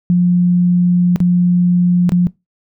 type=tone with dropouts; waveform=sine; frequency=177.2 Hz; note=F3; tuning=25 cents sharp; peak=-8 dBFS; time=0.1-2.27 s; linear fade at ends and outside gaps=0 ms; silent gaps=1.16-1.203 / 2.093-2.12 s; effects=noise-tail reverb RT60 0.2 s tail -21 dB re dry